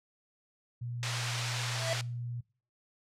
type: tone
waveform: sine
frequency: 120.1 Hz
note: B2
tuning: 48 cents flat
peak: -35 dBFS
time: 0.81-2.41 s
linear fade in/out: 10 ms
type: band-pass noise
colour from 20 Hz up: white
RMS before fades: -37 dBFS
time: 1.03-2.01 s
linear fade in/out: 0 ms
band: 600 to 5100 Hz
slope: 12 dB/octave
type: tone with exponential growth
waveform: square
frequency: 659.3 Hz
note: E5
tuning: in tune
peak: -28 dBFS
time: 1.62-1.93 s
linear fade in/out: 0 ms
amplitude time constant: 67 ms
effects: noise-tail reverb RT60 0.4 s tail -22 dB re dry + low-pass 10000 Hz 12 dB/octave